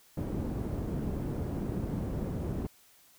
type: low-pass noise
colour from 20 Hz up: white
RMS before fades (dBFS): -34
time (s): 0.17-2.67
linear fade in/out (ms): 5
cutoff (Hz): 240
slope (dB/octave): 12
effects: white hiss -61 dBFS RMS until 3.18 s